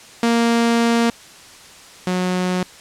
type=tone pair in turn; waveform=sawtooth; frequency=233 / 182.26 Hz; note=A#3 / F#3; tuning=-1 / -26 cents; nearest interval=major third; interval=425 cents; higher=first; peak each=-10 / -14 dBFS; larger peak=first; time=0.23-1.1 / 2.07-2.63 s; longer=first; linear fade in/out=2 ms; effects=white hiss -42 dBFS RMS until 2.8 s + low-pass 8000 Hz 12 dB/octave